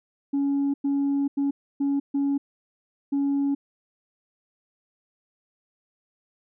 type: tone bursts at uneven times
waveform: sine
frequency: 280 Hz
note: C#4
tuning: 18 cents sharp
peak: -19 dBFS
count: 6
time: 0.33-0.74 / 0.84-1.28 / 1.37-1.51 / 1.8-2 / 2.14-2.38 / 3.12-3.55 s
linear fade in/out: 10 ms
effects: tanh soft clip ceiling -19 dBFS